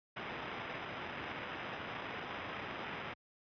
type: noise with sample-and-hold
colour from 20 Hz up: white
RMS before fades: -43 dBFS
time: 0.16-3.14 s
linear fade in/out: 10 ms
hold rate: 4410 Hz
effects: high-pass 80 Hz 12 dB/octave + resampled to 11025 Hz